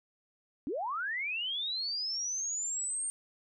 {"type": "linear sweep", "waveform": "sine", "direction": "up", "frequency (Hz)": [242.5, 8790], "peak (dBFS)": -32, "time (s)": [0.67, 3.1], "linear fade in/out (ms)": 0, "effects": []}